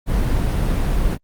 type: noise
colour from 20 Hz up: brown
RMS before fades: -18 dBFS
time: 0.06-1.18 s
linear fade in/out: 50 ms
effects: Opus 32 kbps